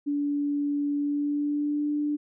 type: tone with pitch glide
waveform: sine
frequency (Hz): 288.4 to 295.1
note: D4 to D4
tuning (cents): -31 to +8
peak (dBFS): -24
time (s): 0.06-2.17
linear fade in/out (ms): 20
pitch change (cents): +39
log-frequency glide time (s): 0.97-1.89
effects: none